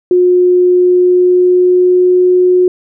sine tone with pitch glide, 360 to 363.1 Hz, F#4 to F#4, -47 to -33 cents, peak -5 dBFS, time 0.11-2.68 s, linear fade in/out 2 ms, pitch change +14 cents, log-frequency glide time 0.75-2.22 s, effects none

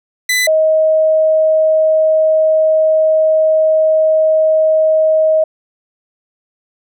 sawtooth / sine tone pair in turn, 2000 / 630 Hz, B6 / D#5, +21 / +21 cents, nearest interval octave + minor sixth, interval 2000 cents, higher first, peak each -8 dBFS, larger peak neither, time 0.29-0.47 / 0.47-5.44 s, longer second, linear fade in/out 5 ms, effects none

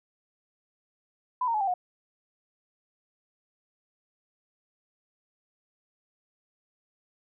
sine tone with pitch steps, 1001 / 923.2 / 851.5 / 785.4 / 724.4 Hz, B5 / A#5 / G#5 / G5 / F#5, +23 / -17 / +43 / +3 / -37 cents, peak -24 dBFS, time 1.41-1.74 s, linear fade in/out 5 ms, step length 66 ms, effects none

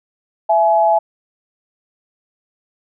sine tone pair together, 665.2 / 846 Hz, E5 / G#5, +16 / +32 cents, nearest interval major third, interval 416 cents, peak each -13 / -13 dBFS, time 0.49-0.99 s, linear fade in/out 10 ms, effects none

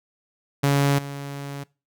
sawtooth tone with level steps, 140.8 Hz, C#3, 27 cents sharp, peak -13 / -27 dBFS, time 0.63-1.64 s, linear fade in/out 10 ms, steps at 0.98 s, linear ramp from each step 10 ms, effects noise-tail reverb RT60 0.3 s tail -22 dB re dry

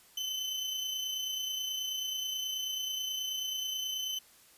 35% pulse tone with amplitude modulation, 3045 Hz, F#7, 49 cents sharp, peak -30 dBFS, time 0.17-4.19 s, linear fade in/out 5 ms, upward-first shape sine, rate 29.3 Hz, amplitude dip 35%, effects white hiss -60 dBFS RMS until 4.57 s + resampled to 32000 Hz

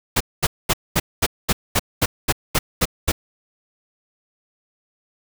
pink noise bursts, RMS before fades -17 dBFS, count 12, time 0.16-3.12 s, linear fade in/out 10 ms, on 45 ms, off 220 ms, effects none

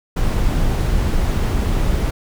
brown noise, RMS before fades -17 dBFS, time 0.16-2.11 s, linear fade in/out 10 ms, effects none

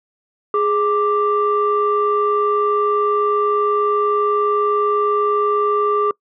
sine tone pair together, 416 / 1176.6 Hz, G#4 / D6, +3 / +3 cents, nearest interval octave + tritone, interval 1800 cents, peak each -16 dBFS, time 0.54-6.11 s, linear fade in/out 2 ms, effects noise-tail reverb RT60 0.1 s tail -24 dB re dry + tanh soft clip ceiling -8 dBFS

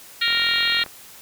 harmonic tone, 466.2 Hz, A#4, in tune, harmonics 3 / 4 / 5 / 6 / 7 / 8 / 9, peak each -28 / -24 / -27 / -26 / -26 / -25 / -25 dBFS, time 0.21-0.84 s, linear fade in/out 10 ms
click train, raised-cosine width 0.5 ms, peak -21 dBFS, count 26, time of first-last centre 0.28-0.863 s, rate 42.9 Hz
effects white hiss -44 dBFS RMS until 1.21 s

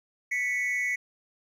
triangle tone pair together, 1975.1 / 2217 Hz, B6 / C#7, 0 / 0 cents, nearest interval major second, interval 200 cents, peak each -27 dBFS, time 0.31-0.96 s, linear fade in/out 10 ms, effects none

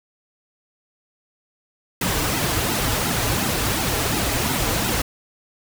pink noise with flanger, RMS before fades -22 dBFS, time 2.01-5.02 s, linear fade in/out 5 ms, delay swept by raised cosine 1.7 to 5.6 ms, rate 2.8 Hz, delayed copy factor -0.85, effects none

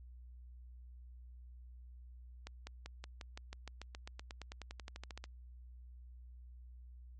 accelerating click train, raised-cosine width 0.2 ms, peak -29 dBFS, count 24, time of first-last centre 2.47-5.241 s, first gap 200 ms, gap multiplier 0.95, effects added 61 Hz sine -51 dBFS peak until 7.19 s + MP3 48 kbps

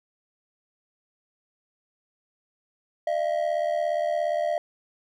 triangle ring-modulated tone, 644 Hz, E5, 41 cents flat, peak -18 dBFS, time 3.07-4.58 s, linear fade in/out 2 ms, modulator 38.6 Hz, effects none

